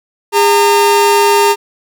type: tone pair together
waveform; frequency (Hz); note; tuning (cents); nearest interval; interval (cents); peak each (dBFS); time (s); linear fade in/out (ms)
45% pulse; 406.4 / 914.1; G#4 / A#5; -38 / -34; octave + major second; 1404; -10; 0.32-1.56; 50
effects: none